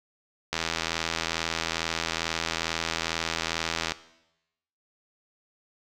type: click train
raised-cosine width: 0.2 ms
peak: -9 dBFS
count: 280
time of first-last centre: 0.53-3.92 s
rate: 82.3 Hz
effects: noise-tail reverb RT60 0.9 s tail -17 dB re dry